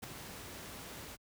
pink noise with ADSR envelope, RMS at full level -40 dBFS, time 0.02-1.17 s, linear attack 20 ms, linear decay 5 ms, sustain -7 dB, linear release 33 ms, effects high-pass 60 Hz 12 dB/octave

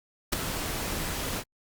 pink noise with ADSR envelope, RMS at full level -22 dBFS, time 0.32-1.44 s, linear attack 12 ms, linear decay 8 ms, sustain -10 dB, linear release 55 ms, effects Opus 48 kbps

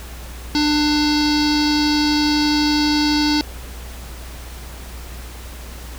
square tone with low-pass filter, 298 Hz, D4, 25 cents sharp, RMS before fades -17 dBFS, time 0.55-3.41 s, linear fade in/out 0 ms, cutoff 4700 Hz, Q 8.3, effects added 60 Hz sine -32 dBFS peak until 5.98 s + pink hiss -38 dBFS RMS until 5.98 s

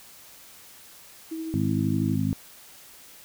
sine tone with tremolo, 322.3 Hz, E4, 39 cents flat, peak -29 dBFS, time 1.31-2.16 s, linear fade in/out 10 ms, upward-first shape sine, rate 13 Hz, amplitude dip 25%
harmonic tone, 51.91 Hz, G#1, in tune, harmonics 2 / 3 / 4 / 5, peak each -28 / -28 / -28 / -28 dBFS, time 1.54-2.33 s, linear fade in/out 0 ms
effects white hiss -49 dBFS RMS until 3.24 s

